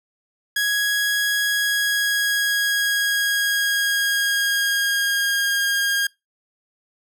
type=tone with pitch glide; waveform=sawtooth; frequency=1661.2 to 1621.4 Hz; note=G#6 to G#6; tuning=0 to -42 cents; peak=-15 dBFS; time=0.56-6.07 s; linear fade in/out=5 ms; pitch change=-42 cents; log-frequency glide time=1.4-5.62 s; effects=noise-tail reverb RT60 0.2 s tail -24 dB re dry